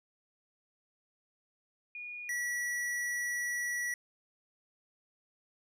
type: tone pair in turn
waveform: sine / square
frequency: 2444 / 1939.8 Hz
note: D#7 / B6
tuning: -32 / -32 cents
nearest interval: major third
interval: 400 cents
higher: first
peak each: -40 / -33 dBFS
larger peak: second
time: 1.95-2.29 / 2.29-3.94 s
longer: second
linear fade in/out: 2 ms
effects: resampled to 32000 Hz